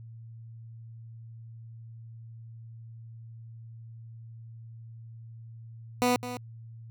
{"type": "tone with echo", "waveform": "15% pulse", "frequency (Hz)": 246.9, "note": "B3", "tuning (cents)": 0, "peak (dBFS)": -16, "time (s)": [6.02, 6.16], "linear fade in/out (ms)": 0, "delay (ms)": 210, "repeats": 1, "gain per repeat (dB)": -12, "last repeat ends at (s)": 6.37, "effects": ["added 114 Hz sine -43 dBFS peak until 6.9 s"]}